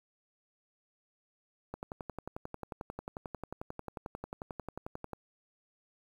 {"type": "click train", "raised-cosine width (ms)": 1, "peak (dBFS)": -25, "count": 39, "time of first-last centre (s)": [1.74, 5.133], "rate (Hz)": 11.2, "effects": ["9-bit"]}